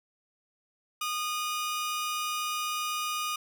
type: tone pair together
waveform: sawtooth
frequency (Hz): 1228 / 2921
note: D#6 / F#7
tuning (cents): -23 / -23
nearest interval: octave + minor third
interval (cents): 1500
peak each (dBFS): -27 / -34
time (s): 1.01-3.36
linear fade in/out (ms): 5
effects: none